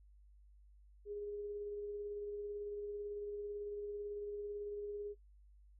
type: tone with tremolo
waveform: sine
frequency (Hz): 411.9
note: G#4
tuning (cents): -14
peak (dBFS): -40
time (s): 1.05-5.15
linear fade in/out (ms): 50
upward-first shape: sine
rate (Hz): 18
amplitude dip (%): 25
effects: noise-tail reverb RT60 0.1 s tail -19 dB re dry + added 50 Hz sine -60 dBFS peak until 5.79 s